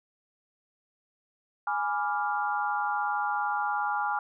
sine chord, G# diminished seventh, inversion none, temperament equal, 830.6 / 987.8 / 1174.7 / 1396.9 Hz, G#5 / B5 / D6 / F6, 0 / 0 / 0 / 0 cents, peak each -29 / -35 / -34 / -32 dBFS, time 1.67-4.19 s, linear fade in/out 2 ms, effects none

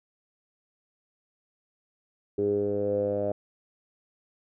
10% pulse tone with low-pass filter sweep, 101.8 Hz, G#2, 34 cents flat, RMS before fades -27 dBFS, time 2.38-3.32 s, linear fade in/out 5 ms, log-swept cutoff 390 to 600 Hz, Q 7.7, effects none

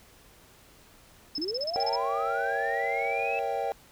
sine tone bursts, 5220 Hz, E8, 18 cents flat, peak -29 dBFS, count 10, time 1.35-1.96 s, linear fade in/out 5 ms, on 34 ms, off 30 ms
sine linear sweep, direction up, 282.9 to 2637 Hz, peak -31 dBFS, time 1.38-3.39 s, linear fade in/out 0 ms
triangle chord, A# diminished seventh, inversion none, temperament equal, 466.2 / 554.4 / 659.3 / 784 Hz, A#4 / C#5 / E5 / G5, 0 / 0 / 0 / 0 cents, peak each -32 / -32 / -33 / -29 dBFS, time 1.76-3.72 s, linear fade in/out 0 ms
effects pink hiss -56 dBFS RMS until 3.91 s

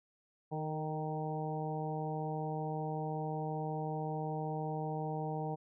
harmonic tone with a mistuned harmonic, 155.56 Hz, D#3, in tune, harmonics 1 / 2 / 3 / 4 / 5 / 6, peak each -38 / -45 / -42 / -46 / -41 / -47 dBFS, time 0.51-5.56 s, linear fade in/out 20 ms, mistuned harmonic 3, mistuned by -20 cents, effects none

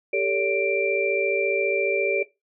sine tone cluster, 396.2 / 450.8 / 569 / 2357 Hz, G4 / A4 / C#5 / D7, +18 / +42 / +45 / +6 cents, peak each -26 dBFS, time 0.13-2.23 s, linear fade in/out 5 ms, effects noise-tail reverb RT60 0.2 s tail -17 dB re dry

